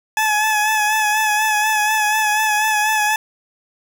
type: tone with vibrato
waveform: 20% pulse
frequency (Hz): 855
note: A5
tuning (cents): -50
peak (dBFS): -10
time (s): 0.17-3.16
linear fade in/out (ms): 2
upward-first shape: sine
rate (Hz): 4.1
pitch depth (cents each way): 36
effects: none